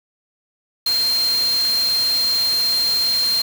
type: tone in noise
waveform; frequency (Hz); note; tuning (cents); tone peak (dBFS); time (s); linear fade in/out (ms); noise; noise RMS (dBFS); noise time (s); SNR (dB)
sine; 4186; C8; 0; -16; 0.86-3.42; 5; white; -28; 0.86-3.42; +9
effects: none